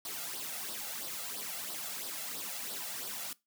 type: noise with flanger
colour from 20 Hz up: white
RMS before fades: -40 dBFS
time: 0.05-3.33 s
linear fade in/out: 2 ms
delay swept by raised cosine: 0.21 to 1.51 ms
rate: 3 Hz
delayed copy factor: +0.65
effects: noise-tail reverb RT60 0.2 s tail -20 dB re dry + high-pass 200 Hz 12 dB/octave